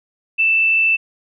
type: tone with frequency modulation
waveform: sine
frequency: 2654 Hz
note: E7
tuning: 11 cents sharp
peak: -12 dBFS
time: 0.38-0.97 s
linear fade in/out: 20 ms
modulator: 53.2 Hz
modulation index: 0.4
effects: none